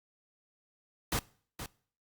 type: noise with echo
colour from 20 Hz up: pink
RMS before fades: -31 dBFS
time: 1.12-1.19 s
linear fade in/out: 2 ms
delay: 470 ms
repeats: 1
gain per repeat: -10 dB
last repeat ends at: 1.66 s
effects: noise-tail reverb RT60 0.5 s tail -22 dB re dry + Opus 48 kbps

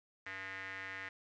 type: tone with band-pass filter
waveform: square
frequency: 96 Hz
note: G2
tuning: 36 cents flat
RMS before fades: -45 dBFS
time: 0.26-1.09 s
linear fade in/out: 5 ms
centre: 1900 Hz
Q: 5.1
effects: resampled to 16000 Hz + 11-bit

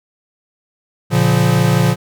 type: chord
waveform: square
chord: Bb minor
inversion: none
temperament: equal with one note detuned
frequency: 116.54 / 141.91 / 174.61 Hz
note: Bb2 / Db3 / F3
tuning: 0 / +41 / 0 cents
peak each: -16 dBFS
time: 1.1-1.96 s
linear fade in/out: 50 ms
effects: none

